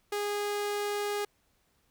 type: tone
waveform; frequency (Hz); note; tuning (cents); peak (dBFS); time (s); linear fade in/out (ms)
sawtooth; 411.6; G#4; -16; -26; 0.12-1.25; 5
effects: pink hiss -71 dBFS RMS until 1.9 s